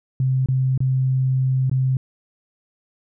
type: tone with dropouts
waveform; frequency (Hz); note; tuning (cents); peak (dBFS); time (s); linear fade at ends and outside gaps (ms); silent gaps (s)
sine; 130.81; C3; 0; -16; 0.2-1.97; 2; 0.46-0.486 / 0.777-0.804 / 1.697-1.714
effects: none